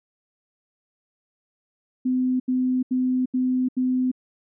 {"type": "tone bursts", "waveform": "sine", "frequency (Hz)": 254.9, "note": "C4", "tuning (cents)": -45, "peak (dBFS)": -19, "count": 5, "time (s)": [2.05, 4.116], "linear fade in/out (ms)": 10, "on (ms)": 350, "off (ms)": 79, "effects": []}